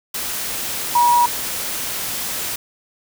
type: tone in noise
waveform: sine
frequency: 960 Hz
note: B5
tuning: 49 cents flat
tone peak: -11 dBFS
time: 0.95-1.26 s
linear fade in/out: 5 ms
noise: white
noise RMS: -25 dBFS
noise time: 0.14-2.56 s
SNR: +11 dB
effects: none